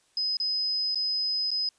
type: tone with dropouts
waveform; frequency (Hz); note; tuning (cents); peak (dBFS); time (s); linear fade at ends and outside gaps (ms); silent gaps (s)
sine; 5040; D#8; +21; -25; 0.17-1.69; 2; 0.37-0.4 / 0.947-0.956 / 1.506-1.514
effects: white hiss -66 dBFS RMS until 1.78 s + resampled to 22050 Hz